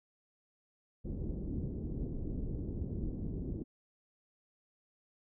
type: low-pass noise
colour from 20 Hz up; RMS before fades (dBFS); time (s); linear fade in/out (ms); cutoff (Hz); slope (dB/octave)
pink; -38; 1.04-3.64; 20; 360; 24
effects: none